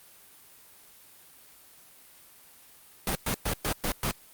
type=noise bursts; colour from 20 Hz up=pink; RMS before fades=-28 dBFS; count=6; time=3.07-4.112 s; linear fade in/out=2 ms; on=82 ms; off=110 ms; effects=white hiss -54 dBFS RMS until 4.33 s + Opus 32 kbps